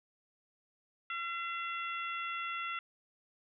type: harmonic tone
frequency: 680 Hz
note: F5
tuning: 46 cents flat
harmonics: 2 / 3 / 4 / 5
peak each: -38 / -42 / -42 / -48 dBFS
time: 1.1-2.79 s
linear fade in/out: 2 ms
effects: none